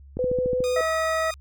click train, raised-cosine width 3 ms, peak -17 dBFS, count 7, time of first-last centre 0.17-0.605 s, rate 13.8 Hz
sine tone with vibrato, 502 Hz, B4, 28 cents sharp, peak -21 dBFS, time 0.19-0.81 s, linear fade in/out 2 ms, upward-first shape triangle, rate 5.6 Hz, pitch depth 12 cents each way
10% pulse tone, 1232 Hz, D#6, 17 cents flat, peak -25 dBFS, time 0.64-1.34 s, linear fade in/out 0 ms
harmonic tone, 643 Hz, E5, 43 cents flat, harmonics 1 / 2 / 3, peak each -24 / -27 / -29 dBFS, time 0.76-1.31 s, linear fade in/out 5 ms
effects added 69 Hz sine -44 dBFS peak until 1.4 s

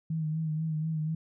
sine tone with vibrato, 157.5 Hz, D#3, 21 cents sharp, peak -28 dBFS, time 0.1-1.15 s, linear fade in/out 5 ms, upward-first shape sine, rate 4.1 Hz, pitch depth 41 cents each way, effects none

